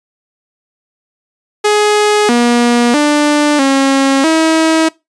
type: tone with pitch steps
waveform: sawtooth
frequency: 419 / 239.4 / 295.7 / 271.7 / 321.1 Hz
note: G#4 / A#3 / D4 / C#4 / E4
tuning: +15 / +46 / +12 / -35 / -45 cents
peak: -4 dBFS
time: 1.64-4.89 s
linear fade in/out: 10 ms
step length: 650 ms
effects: noise-tail reverb RT60 0.2 s tail -21 dB re dry + resampled to 22050 Hz